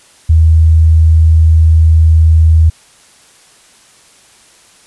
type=tone; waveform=sine; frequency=80.2 Hz; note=E2; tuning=47 cents flat; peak=-3 dBFS; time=0.29-2.7 s; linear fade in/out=10 ms; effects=white hiss -44 dBFS RMS until 4.86 s + resampled to 24000 Hz